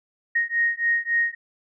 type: beating tone pair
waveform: sine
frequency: 1864.7 / 1868.3 Hz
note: A#6 / A#6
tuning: 0 / +3 cents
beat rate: 3.6 Hz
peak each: -23 dBFS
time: 0.35-1.35 s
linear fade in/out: 10 ms
effects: none